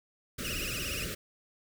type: band-stop noise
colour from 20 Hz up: pink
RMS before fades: -37 dBFS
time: 0.38-1.15 s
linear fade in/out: 10 ms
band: 620 to 1200 Hz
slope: 96 dB/octave
type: tone with vibrato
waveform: sawtooth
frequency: 2673 Hz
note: E7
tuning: 23 cents sharp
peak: -33 dBFS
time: 0.44-1.05 s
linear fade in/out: 10 ms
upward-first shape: triangle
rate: 17 Hz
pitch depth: 180 cents each way
effects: none